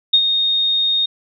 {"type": "tone with ADSR envelope", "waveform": "sine", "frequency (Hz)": 3700, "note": "A#7", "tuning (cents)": -14, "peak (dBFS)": -7, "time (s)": [0.13, 1.06], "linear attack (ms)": 10, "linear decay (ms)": 64, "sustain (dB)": -7, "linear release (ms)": 7, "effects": []}